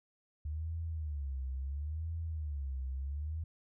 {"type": "tone with vibrato", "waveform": "sine", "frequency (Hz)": 73.42, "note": "D2", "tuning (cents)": 0, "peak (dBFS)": -35, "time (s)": [0.45, 3.44], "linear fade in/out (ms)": 5, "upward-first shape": "sine", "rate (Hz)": 0.73, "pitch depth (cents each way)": 200, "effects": []}